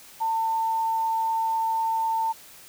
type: tone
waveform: sine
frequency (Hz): 898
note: A5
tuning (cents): +35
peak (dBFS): -22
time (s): 0.2-2.33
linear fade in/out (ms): 20
effects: white hiss -48 dBFS RMS until 2.68 s